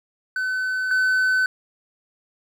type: tone pair in turn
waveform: triangle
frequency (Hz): 1515 / 1515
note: F#6 / F#6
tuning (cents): +40 / +40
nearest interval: unison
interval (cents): 0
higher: neither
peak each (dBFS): -20 / -15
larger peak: second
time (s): 0.36-0.91 / 0.91-1.46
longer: neither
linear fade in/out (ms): 2
effects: none